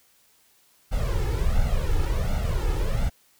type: noise with flanger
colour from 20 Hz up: brown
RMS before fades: -23 dBFS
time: 0.91-3.1 s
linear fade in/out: 20 ms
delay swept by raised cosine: 1.4 to 2.33 ms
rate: 1.4 Hz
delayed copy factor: +0.9
effects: white hiss -61 dBFS RMS until 3.39 s